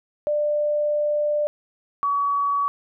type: tone pair in turn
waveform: sine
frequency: 594 / 1133 Hz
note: D5 / C#6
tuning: +20 / +37 cents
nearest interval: major seventh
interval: 1117 cents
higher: second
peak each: -19 dBFS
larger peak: neither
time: 0.27-1.47 / 2.03-2.68 s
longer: first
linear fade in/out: 0 ms
effects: none